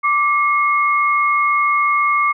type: tone pair together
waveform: sine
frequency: 1169 / 2163 Hz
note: D6 / C#7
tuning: -8 / -43 cents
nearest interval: major seventh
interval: 1065 cents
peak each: -14 / -18 dBFS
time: 0.03-2.33 s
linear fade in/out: 20 ms
effects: none